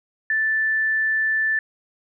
sine tone, 1760 Hz, A6, in tune, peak -18 dBFS, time 0.3-1.59 s, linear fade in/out 2 ms, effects none

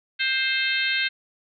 harmonic tone, 525 Hz, C5, 6 cents sharp, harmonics 3 / 4 / 5 / 6 / 7 / 8, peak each -26 / -27 / -28 / -31 / -30 / -31 dBFS, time 0.19-1.09 s, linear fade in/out 20 ms, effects none

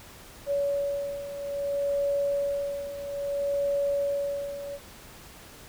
sine beating tone pair, 565 / 565.6 Hz, C#5 / C#5, +33 / +35 cents, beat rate 0.6 Hz, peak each -32 / -27 dBFS, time 0.46-4.79 s, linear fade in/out 50 ms, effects pink hiss -48 dBFS RMS until 5.68 s

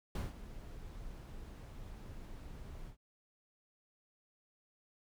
brown noise with ADSR envelope, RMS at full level -34 dBFS, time 0.15-2.97 s, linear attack 4 ms, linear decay 170 ms, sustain -14 dB, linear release 100 ms, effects none

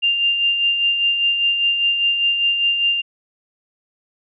sine tone with tremolo, 2794 Hz, F7, in tune, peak -13 dBFS, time 0.02-3.02 s, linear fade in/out 20 ms, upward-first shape sine, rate 5 Hz, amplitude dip 45%, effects none

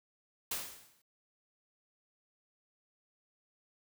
white noise with exponential decay, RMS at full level -34 dBFS, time 0.51-1.02 s, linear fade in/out 5 ms, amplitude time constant 110 ms, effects none

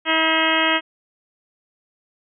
harmonic tone with a mistuned harmonic, 320.7 Hz, E4, 48 cents flat, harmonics 1 / 2 / 3 / 4 / 5 / 6 / 7 / 8 / 9 / 10, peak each -25 / -25 / -25 / -25 / -25 / -25 / -25 / -25 / -25 / -25 dBFS, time 0.05-0.81 s, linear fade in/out 50 ms, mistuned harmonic 7, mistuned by -76 cents, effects none

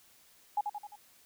sine tone with echo, 830.6 Hz, G#5, in tune, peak -26 dBFS, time 0.57-0.61 s, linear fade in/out 5 ms, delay 87 ms, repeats 4, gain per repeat -5 dB, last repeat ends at 0.958 s, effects white hiss -62 dBFS RMS until 1.25 s

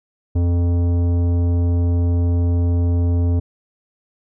sine tone with tanh clipping, 86.7 Hz, F2, 12 cents flat, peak -16 dBFS, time 0.35-3.4 s, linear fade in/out 10 ms, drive 13 dB, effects none

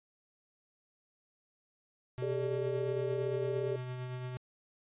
square tone with tremolo, 126.2 Hz, B2, 38 cents sharp, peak -37 dBFS, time 2.18-4.37 s, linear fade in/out 0 ms, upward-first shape triangle, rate 8.8 Hz, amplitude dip 35%
sine chord, G suspended second, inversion none, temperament equal with one note detuned, 392 / 429.2 / 587.3 Hz, G4 / A4 / D5, 0 / -43 / 0 cents, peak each -34 / -37 / -40 dBFS, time 2.22-3.76 s, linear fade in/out 5 ms
effects resampled to 8000 Hz

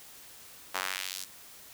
sawtooth tone with high-pass filter sweep, 93.7 Hz, F#2, 22 cents sharp, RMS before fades -36 dBFS, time 0.74-1.25 s, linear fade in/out 10 ms, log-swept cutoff 950 to 5700 Hz, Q 1.1, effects white hiss -51 dBFS RMS until 1.73 s

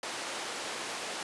pink band-pass noise, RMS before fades -38 dBFS, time 0.03-1.23 s, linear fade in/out 2 ms, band 440 to 8700 Hz, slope 12 dB/octave, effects resampled to 24000 Hz

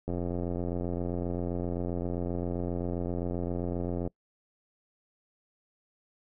click train, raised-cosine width 2 ms, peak -20 dBFS, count 351, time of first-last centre 0.08-4.075 s, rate 87.6 Hz, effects noise-tail reverb RT60 0.1 s tail -24 dB re dry

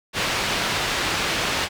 white low-pass noise, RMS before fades -24 dBFS, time 0.13-1.69 s, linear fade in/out 50 ms, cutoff 3500 Hz, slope 12 dB/octave, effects none

